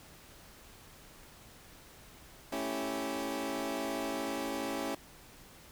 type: chord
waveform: 20% pulse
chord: A dominant seventh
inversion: none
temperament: equal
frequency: 220 / 277.2 / 329.6 / 392 Hz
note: A3 / C#4 / E4 / G4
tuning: 0 / 0 / 0 / 0 cents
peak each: -38 / -32 / -35 / -37 dBFS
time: 2.52-4.95 s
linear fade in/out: 5 ms
effects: pink hiss -55 dBFS RMS until 5.71 s